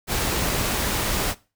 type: noise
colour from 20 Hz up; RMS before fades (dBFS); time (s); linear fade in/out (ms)
pink; -24; 0.07-1.35; 50
effects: noise-tail reverb RT60 0.3 s tail -19 dB re dry